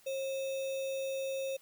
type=tone with sample-and-hold; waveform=sine; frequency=538 Hz; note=C5; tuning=48 cents sharp; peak=-33 dBFS; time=0.06-1.57 s; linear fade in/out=10 ms; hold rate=3150 Hz; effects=white hiss -63 dBFS RMS until 1.61 s